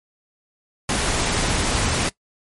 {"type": "noise", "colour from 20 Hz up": "pink", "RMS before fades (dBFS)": -21, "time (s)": [0.89, 2.09], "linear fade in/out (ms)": 2, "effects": ["noise-tail reverb RT60 0.1 s tail -19 dB re dry", "MP3 48 kbps"]}